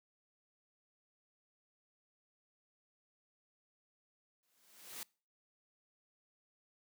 white noise with exponential growth, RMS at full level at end -43 dBFS, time 4.43-5.03 s, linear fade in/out 0 ms, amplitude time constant 130 ms, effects noise-tail reverb RT60 0.4 s tail -25 dB re dry + high-pass 150 Hz 12 dB/octave

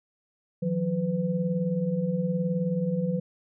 sine tone cluster, 160.5 / 179.5 / 501 Hz, E3 / F3 / B4, -46 / +48 / +25 cents, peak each -31 / -26 / -31 dBFS, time 0.62-3.2 s, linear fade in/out 10 ms, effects none

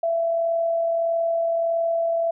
sine tone with amplitude modulation, 668 Hz, E5, 23 cents sharp, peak -18 dBFS, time 0.03-2.31 s, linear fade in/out 5 ms, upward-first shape sine, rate 41.6 Hz, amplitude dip 30%, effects none

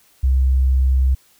sine tone, 65.41 Hz, C2, in tune, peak -12 dBFS, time 0.23-1.15 s, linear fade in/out 10 ms, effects white hiss -55 dBFS RMS until 1.39 s

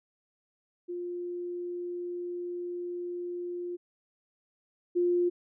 sine tone pair in turn, 352.2 / 352.2 Hz, F4 / F4, +15 / +15 cents, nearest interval unison, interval 0 cents, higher neither, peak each -33 / -23 dBFS, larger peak second, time 0.88-3.77 / 4.95-5.3 s, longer first, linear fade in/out 20 ms, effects none

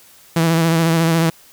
sawtooth tone with vibrato, 164.6 Hz, E3, 2 cents flat, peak -9 dBFS, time 0.36-1.3 s, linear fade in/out 5 ms, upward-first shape sine, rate 14 Hz, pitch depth 34 cents each way, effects white hiss -47 dBFS RMS until 1.52 s

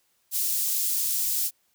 white high-pass noise, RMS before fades -26 dBFS, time 0.31-1.51 s, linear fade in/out 50 ms, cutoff 6000 Hz, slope 12 dB/octave, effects white hiss -69 dBFS RMS until 1.74 s

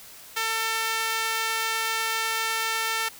sawtooth tone with high-pass filter, 448 Hz, A4, 31 cents sharp, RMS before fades -27 dBFS, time 0.36-3.09 s, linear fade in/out 10 ms, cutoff 1400 Hz, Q 0.98, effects white hiss -46 dBFS RMS until 3.19 s

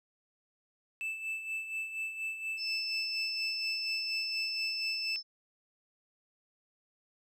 triangle tone with tremolo, 2637 Hz, E7, in tune, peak -31 dBFS, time 1.01-5.16 s, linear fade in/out 0 ms, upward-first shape sine, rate 4.2 Hz, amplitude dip 60%
sine tone, 5274 Hz, E8, in tune, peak -34 dBFS, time 2.57-5.23 s, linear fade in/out 50 ms
effects none

